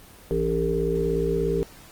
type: harmonic tone with a mistuned harmonic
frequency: 56.9 Hz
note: A#1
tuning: 41 cents flat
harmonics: 1 / 3 / 5 / 7 / 8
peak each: -30 / -28 / -33 / -25 / -26 dBFS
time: 0.31-1.63 s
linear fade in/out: 0 ms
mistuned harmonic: 3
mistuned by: -49 cents
effects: pink hiss -48 dBFS RMS until 1.91 s + Opus 24 kbps